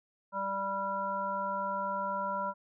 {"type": "harmonic tone", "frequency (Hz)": 196, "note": "G3", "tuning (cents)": 0, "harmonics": [1, 3, 5, 7], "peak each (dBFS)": [-43, -38, -33, -38], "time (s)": [0.32, 2.54], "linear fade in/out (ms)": 50, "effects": []}